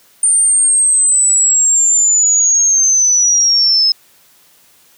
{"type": "linear sweep", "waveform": "sine", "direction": "down", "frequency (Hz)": [9000, 5150], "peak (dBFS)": -8, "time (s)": [0.23, 3.92], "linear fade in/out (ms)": 2, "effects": ["white hiss -49 dBFS RMS until 4.97 s", "high-pass 80 Hz 12 dB/octave"]}